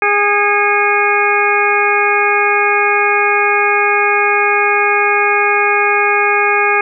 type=harmonic tone with a mistuned harmonic; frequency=410.2 Hz; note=G#4; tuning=21 cents flat; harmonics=1 / 2 / 3 / 4 / 5 / 6; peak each=-17 / -17 / -17 / -17 / -17 / -17 dBFS; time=0.02-6.81 s; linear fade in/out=2 ms; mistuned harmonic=5; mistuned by=+90 cents; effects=none